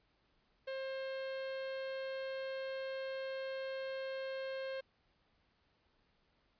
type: tone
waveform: 45% pulse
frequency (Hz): 532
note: C5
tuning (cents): +29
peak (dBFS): -39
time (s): 0.67-4.81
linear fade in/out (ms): 10
effects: pink hiss -75 dBFS RMS until 6.59 s + resampled to 11025 Hz